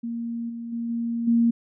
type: tone with level steps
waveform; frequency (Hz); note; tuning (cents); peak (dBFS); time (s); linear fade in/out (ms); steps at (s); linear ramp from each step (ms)
sine; 233.1; A#3; 0; -27 / -31 / -26 / -24 / -16; 0.03-1.51; 10; 0.49 / 0.72 / 0.89 / 1.27; 10
effects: none